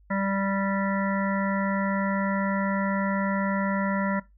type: harmonic tone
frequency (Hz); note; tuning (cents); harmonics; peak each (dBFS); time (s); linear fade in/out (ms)
196; G3; 0; 1 / 3 / 5 / 7 / 9 / 10; -26 / -31 / -33 / -34 / -36 / -36; 0.1-4.2; 10
effects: noise-tail reverb RT60 0.2 s tail -19 dB re dry + added 50 Hz sine -54 dBFS peak until 4.37 s